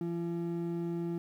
triangle ring-modulated tone, 255.2 Hz, C4, 43 cents flat, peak -27 dBFS, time 0.01-1.18 s, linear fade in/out 0 ms, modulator 85.5 Hz, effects 11-bit

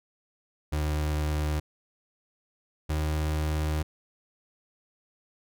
35% pulse tone pair in turn, 75.8 / 76.95 Hz, D#2 / D#2, -45 / -19 cents, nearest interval unison, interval 26 cents, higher second, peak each -24 dBFS, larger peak neither, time 0.72-1.6 / 2.89-3.83 s, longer second, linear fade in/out 10 ms, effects none

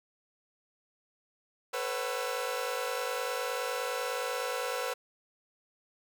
sawtooth tone cluster, 438.7 / 495.2 / 545 / 753 / 1337 Hz, A4 / B4 / C#5 / F#5 / E6, -5 / +5 / -29 / +30 / +24 cents, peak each -39 / -31 / -34 / -38 / -36 dBFS, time 1.73-4.94 s, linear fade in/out 10 ms, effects none

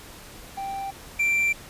triangle tone pair in turn, 784 / 2352 Hz, G5 / D7, 0 / +2 cents, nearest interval octave + perfect fifth, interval 1902 cents, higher second, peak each -27 / -18 dBFS, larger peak second, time 0.57-0.91 / 1.19-1.53 s, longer neither, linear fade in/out 10 ms, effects pink hiss -44 dBFS RMS until 1.69 s + resampled to 32000 Hz

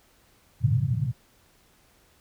white band-pass noise, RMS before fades -24 dBFS, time 0.6-1.13 s, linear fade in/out 50 ms, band 100 to 140 Hz, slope 48 dB/octave, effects pink hiss -61 dBFS RMS until 2.2 s

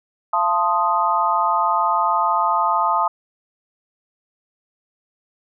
sine chord, F dominant seventh, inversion none, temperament equal with one note detuned, 684.9 / 880 / 1046.5 / 1244.5 Hz, F5 / A5 / C6 / Eb6, -34 / 0 / 0 / 0 cents, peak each -24 / -20 / -22 / -20 dBFS, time 0.33-3.08 s, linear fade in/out 5 ms, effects none

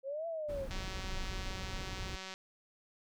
sine exponential two-way sweep, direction up then down, 524 to 677 to 524 Hz, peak -36 dBFS, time 0.03-0.68 s, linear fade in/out 50 ms, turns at 0.27 s
brown noise, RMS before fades -41 dBFS, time 0.48-2.17 s, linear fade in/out 20 ms
click train, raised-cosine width 0.2 ms, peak -27 dBFS, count 309, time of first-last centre 0.71-2.34 s, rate 189 Hz
effects none

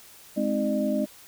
sine tone cluster, 210.7 / 262.3 / 315.1 / 603 Hz, G#3 / C4 / D#4 / D5, +25 / +4 / +22 / +46 cents, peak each -27 / -28 / -31 / -28 dBFS, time 0.36-1.06 s, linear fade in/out 20 ms, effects white hiss -50 dBFS RMS until 1.27 s

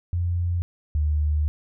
sine tone pair in turn, 87.31 / 75.31 Hz, F2 / D2, 0 / +44 cents, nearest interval minor third, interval 256 cents, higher first, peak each -21 / -19 dBFS, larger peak second, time 0.13-0.62 / 0.95-1.48 s, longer second, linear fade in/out 0 ms, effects none

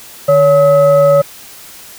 sine tone with frequency modulation, 564 Hz, C#5, 30 cents sharp, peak -5 dBFS, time 0.28-1.22 s, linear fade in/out 10 ms, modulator 715 Hz, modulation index 0.5, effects white hiss -35 dBFS RMS until 1.98 s

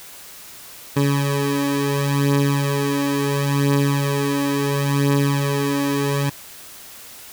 20% pulse beating tone pair, 140.7 / 141.42 Hz, C#3 / C#3, +26 / +35 cents, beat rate 0.72 Hz, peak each -14 / -18 dBFS, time 0.96-6.3 s, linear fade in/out 10 ms, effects white hiss -40 dBFS RMS until 7.32 s

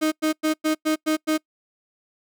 35% pulse tone bursts, 311.3 Hz, D#4, 1 cent sharp, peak -17 dBFS, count 7, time 0.01-1.38 s, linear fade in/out 20 ms, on 110 ms, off 100 ms, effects noise-tail reverb RT60 0.1 s tail -25 dB re dry

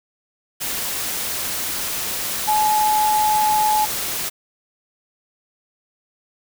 sine tone in noise, 853 Hz, G#5, 46 cents sharp, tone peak -15 dBFS, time 2.47-3.86 s, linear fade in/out 20 ms, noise white, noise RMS -25 dBFS, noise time 0.6-4.3 s, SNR +7 dB, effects none

